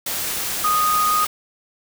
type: tone in noise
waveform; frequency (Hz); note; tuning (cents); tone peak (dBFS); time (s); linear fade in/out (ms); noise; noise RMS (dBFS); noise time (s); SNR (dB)
sine; 1240; D#6; -6; -16; 0.64-1.25; 5; white; -25; 0.06-1.27; +6
effects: none